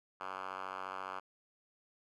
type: tone with band-pass filter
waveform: 5% pulse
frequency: 94.4 Hz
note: F#2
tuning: 35 cents sharp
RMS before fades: -43 dBFS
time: 0.2-1.2 s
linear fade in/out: 10 ms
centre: 1300 Hz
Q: 2.2
effects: none